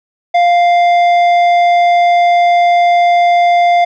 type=tone with tanh clipping; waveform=sine; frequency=698.5 Hz; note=F5; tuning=in tune; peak=-8 dBFS; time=0.34-3.85 s; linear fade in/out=10 ms; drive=10 dB; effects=none